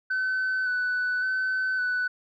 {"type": "tone with vibrato", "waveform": "sine", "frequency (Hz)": 1506, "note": "F#6", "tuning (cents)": 30, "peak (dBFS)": -22, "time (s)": [0.1, 2.08], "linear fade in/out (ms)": 10, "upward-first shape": "square", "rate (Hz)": 0.89, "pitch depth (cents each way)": 17, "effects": ["tanh soft clip ceiling -22 dBFS"]}